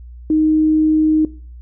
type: tone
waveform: sine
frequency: 311.1 Hz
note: D#4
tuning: in tune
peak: -11 dBFS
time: 0.3-1.25 s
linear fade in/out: 2 ms
effects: noise-tail reverb RT60 0.4 s tail -19 dB re dry + added 60 Hz sine -33 dBFS peak until 1.61 s